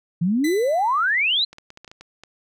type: exponential sweep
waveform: sine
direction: up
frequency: 160.5 to 4186 Hz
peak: -17 dBFS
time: 0.21-1.45 s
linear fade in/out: 10 ms
type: tone with exponential decay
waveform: sawtooth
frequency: 2003 Hz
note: B6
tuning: 24 cents sharp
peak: -22 dBFS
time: 0.44-1.23 s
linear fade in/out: 5 ms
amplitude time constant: 170 ms
type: clicks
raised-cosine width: 0.2 ms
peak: -24 dBFS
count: 9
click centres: 1.53 / 1.584 / 1.704 / 1.774 / 1.846 / 1.878 / 1.915 / 2.01 / 2.236 s
effects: none